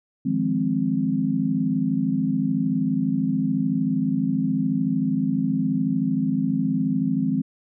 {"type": "chord", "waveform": "sine", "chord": "F minor seventh", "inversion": "third", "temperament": "equal", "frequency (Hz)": [155.56, 174.61, 207.7, 261.6], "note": ["Eb3", "F3", "Ab3", "C4"], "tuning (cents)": [0, 0, 0, 0], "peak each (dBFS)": [-28, -27, -25, -23], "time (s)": [0.25, 7.42], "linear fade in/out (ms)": 10, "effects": []}